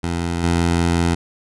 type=tone with level steps; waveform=15% pulse; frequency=85.3 Hz; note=F2; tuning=40 cents flat; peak=-14 / -9 dBFS; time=0.03-1.15 s; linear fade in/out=10 ms; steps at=0.43 s; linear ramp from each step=2 ms; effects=resampled to 24000 Hz